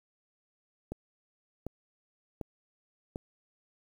click train, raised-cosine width 2 ms, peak -23 dBFS, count 4, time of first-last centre 0.92-3.159 s, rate 1.34 Hz, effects 9-bit

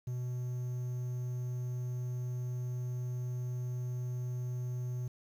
triangle tone with quantisation, 124 Hz, B2, 7 cents sharp, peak -32 dBFS, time 0.07-5.08 s, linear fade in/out 5 ms, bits 10, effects none

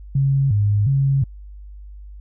sine tone with vibrato, 118.8 Hz, A#2, 33 cents sharp, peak -14 dBFS, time 0.15-1.24 s, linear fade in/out 5 ms, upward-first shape square, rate 1.4 Hz, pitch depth 250 cents each way, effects added 50 Hz sine -35 dBFS peak until 2.2 s

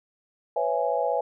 sine chord, C# minor seventh, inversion third, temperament just, 498.9 / 554.4 / 665.2 / 831.5 Hz, B4 / C#5 / E5 / G#5, +17 / 0 / +16 / +2 cents, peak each -28 dBFS, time 0.56-1.21 s, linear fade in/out 5 ms, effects none

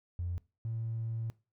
triangle tone pair in turn, 87.31 / 113.5 Hz, F2 / A#2, 0 / -46 cents, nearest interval perfect fourth, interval 454 cents, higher second, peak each -29 / -30 dBFS, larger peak first, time 0.19-0.38 / 0.65-1.3 s, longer second, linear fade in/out 0 ms, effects noise-tail reverb RT60 0.3 s tail -23 dB re dry + tanh soft clip ceiling -30 dBFS

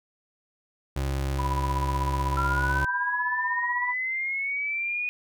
30% pulse tone, 68 Hz, C#2, 33 cents flat, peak -23 dBFS, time 0.96-2.85 s, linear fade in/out 5 ms
sine tone with tremolo, 987.8 Hz, B5, in tune, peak -25 dBFS, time 1.38-3.94 s, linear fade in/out 20 ms, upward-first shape sine, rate 16 Hz, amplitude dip 70%
sine linear sweep, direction up, 1351 to 2476 Hz, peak -26 dBFS, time 2.37-5.09 s, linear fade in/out 0 ms
effects none

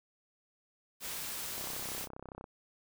white noise, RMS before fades -40 dBFS, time 1-2.08 s, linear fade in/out 50 ms
click train, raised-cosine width 1 ms, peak -31 dBFS, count 29, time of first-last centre 1.58-2.442 s, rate 32.5 Hz
effects none

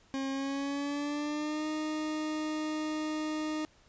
40% pulse tone with pitch glide, 270 to 308.4 Hz, C#4 to D#4, -45 to -15 cents, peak -31 dBFS, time 0.14-3.65 s, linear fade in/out 0 ms, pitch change +230 cents, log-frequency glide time 0.31-1.67 s, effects pink hiss -63 dBFS RMS until 3.88 s + resampled to 16000 Hz

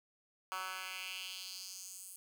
10% pulse tone with high-pass filter sweep, 187 Hz, F#3, 19 cents sharp, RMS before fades -45 dBFS, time 0.52-2.16 s, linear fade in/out 0 ms, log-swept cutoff 1200 to 9700 Hz, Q 2.4, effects none

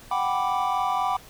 triangle chord, G major seventh, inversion third, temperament equal, 740 / 784 / 987.8 / 1174.7 Hz, F#5 / G5 / B5 / D6, 0 / 0 / 0 / 0 cents, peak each -26 dBFS, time 0.11-1.17 s, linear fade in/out 5 ms, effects pink hiss -48 dBFS RMS until 1.29 s

